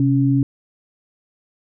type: tone pair together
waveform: sine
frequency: 130.81 / 277.6 Hz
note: C3 / C#4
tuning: 0 / +3 cents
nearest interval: octave + minor second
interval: 1303 cents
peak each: -16 dBFS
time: 0-0.43 s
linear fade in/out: 2 ms
effects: none